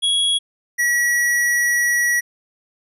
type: tone pair in turn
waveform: square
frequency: 3329 / 1927.2 Hz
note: G#7 / B6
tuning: +3 / -43 cents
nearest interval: major sixth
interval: 946 cents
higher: first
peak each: -16 dBFS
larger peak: neither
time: 0.02-0.39 / 0.78-2.21 s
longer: second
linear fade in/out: 20 ms
effects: resampled to 32000 Hz